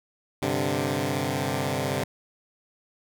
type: chord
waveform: 10% pulse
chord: G suspended fourth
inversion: none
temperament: equal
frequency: 98 / 130.81 / 146.83 Hz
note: G2 / C3 / D3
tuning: 0 / 0 / 0 cents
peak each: -23 / -20 / -21 dBFS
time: 0.42-2.04 s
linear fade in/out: 5 ms
effects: none